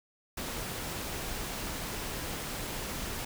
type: noise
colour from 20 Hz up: pink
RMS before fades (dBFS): -37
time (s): 0.37-3.25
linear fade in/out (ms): 5
effects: none